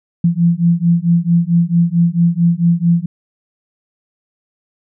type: beating tone pair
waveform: sine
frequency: 168.3 / 172.8 Hz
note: E3 / F3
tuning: +36 / -18 cents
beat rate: 4.5 Hz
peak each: -13 dBFS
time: 0.24-3.06 s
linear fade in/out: 5 ms
effects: none